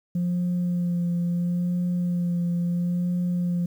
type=tone with vibrato; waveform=sine; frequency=175.4 Hz; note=F3; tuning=8 cents sharp; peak=-20 dBFS; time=0.15-3.66 s; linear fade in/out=5 ms; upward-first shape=sine; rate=0.74 Hz; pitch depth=21 cents each way; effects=tanh soft clip ceiling -20 dBFS + 9-bit